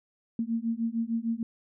sine beating tone pair, 225.9 / 232.5 Hz, A3 / A#3, +46 / -4 cents, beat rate 6.6 Hz, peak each -30 dBFS, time 0.39-1.43 s, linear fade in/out 2 ms, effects none

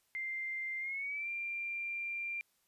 sine tone with pitch glide, 2093 to 2377 Hz, C7 to D7, 0 to +20 cents, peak -36 dBFS, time 0.15-2.41 s, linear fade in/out 0 ms, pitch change +220 cents, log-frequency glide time 0.79-1.29 s, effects white hiss -75 dBFS RMS until 2.67 s + resampled to 32000 Hz

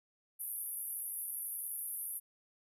white band-pass noise, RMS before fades -41 dBFS, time 0.39-2.2 s, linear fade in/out 20 ms, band 9900 to 13000 Hz, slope 96 dB/octave, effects none

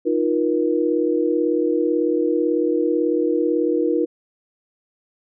sine chord, Eb suspended second, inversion none, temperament equal with one note detuned, 311.1 / 349.2 / 476.5 Hz, Eb4 / F4 / Bb4, 0 / 0 / +38 cents, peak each -21 dBFS, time 0.05-4.06 s, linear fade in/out 20 ms, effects none

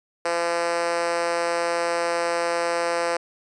5% pulse tone with high-pass filter, 170.5 Hz, F3, 41 cents flat, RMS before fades -24 dBFS, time 0.25-3.17 s, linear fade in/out 5 ms, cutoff 480 Hz, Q 3, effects resampled to 22050 Hz

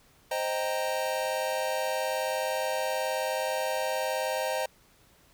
square chord, C minor seventh, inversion none, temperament equal with one note detuned, 523.3 / 622.3 / 784 / 928.6 Hz, C5 / Eb5 / G5 / Bb5, 0 / 0 / 0 / -7 cents, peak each -33 / -33 / -36 / -36 dBFS, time 0.31-4.66 s, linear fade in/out 5 ms, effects pink hiss -61 dBFS RMS until 5.33 s

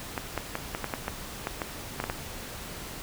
clicks, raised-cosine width 0.5 ms, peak -14 dBFS, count 12, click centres 0.178 / 0.377 / 0.554 / 0.749 / 0.843 / 0.938 / 1.081 / 1.471 / 1.618 / 2.001 / 2.04 / 2.099 s, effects pink hiss -40 dBFS RMS until 3.02 s

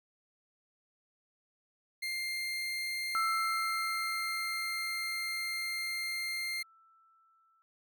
30% pulse tone, 2108 Hz, C7, 12 cents sharp, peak -31 dBFS, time 2.02-6.63 s, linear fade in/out 10 ms
sine tone with exponential decay, 1326 Hz, E6, 10 cents sharp, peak -28 dBFS, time 3.15-7.62 s, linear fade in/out 0 ms, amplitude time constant 970 ms
effects none

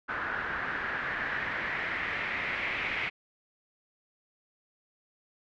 white noise with low-pass filter sweep, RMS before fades -33 dBFS, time 0.08-3.1 s, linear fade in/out 20 ms, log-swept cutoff 1500 to 2300 Hz, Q 4, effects low-pass 4000 Hz 12 dB/octave

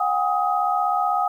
sine tone cluster, 728 / 804 / 1258 Hz, F#5 / G5 / D#6, -28 / +44 / +19 cents, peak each -23 dBFS, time 0-1.28 s, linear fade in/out 5 ms, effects 9-bit

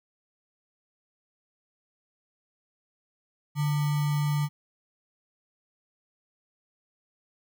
sine tone with sample-and-hold, 146.83 Hz, D3, in tune, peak -23 dBFS, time 3.55-4.49 s, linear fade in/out 50 ms, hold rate 1050 Hz, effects none

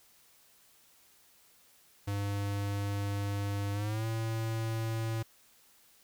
square tone with pitch glide, 100.8 to 112.49 Hz, G2 to A2, +49 to +39 cents, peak -32 dBFS, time 2.07-5.23 s, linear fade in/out 10 ms, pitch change +190 cents, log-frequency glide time 3.73-4.06 s, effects white hiss -63 dBFS RMS until 6.03 s

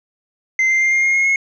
triangle tone with pitch steps, 2074 / 2090 / 2105 / 2121 / 2137 / 2153 / 2170 Hz, C7 / C7 / C7 / C7 / C7 / C7 / C#7, -16 / -2 / +10 / +23 / +36 / +49 / -37 cents, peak -11 dBFS, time 0.59-1.36 s, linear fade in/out 2 ms, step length 110 ms, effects resampled to 16000 Hz

